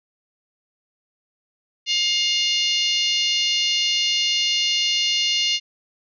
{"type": "harmonic tone", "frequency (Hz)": 709, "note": "F5", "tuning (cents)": 26, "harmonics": [3, 4, 5, 6, 7, 8, 9], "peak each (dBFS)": [-29, -21, -27, -25, -29, -33, -33], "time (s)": [1.86, 5.6], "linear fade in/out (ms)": 50, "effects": []}